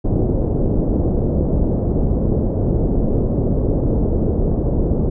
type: low-pass noise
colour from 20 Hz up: pink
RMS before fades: -17 dBFS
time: 0.04-5.1 s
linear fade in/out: 10 ms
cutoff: 520 Hz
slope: 24 dB/octave
effects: none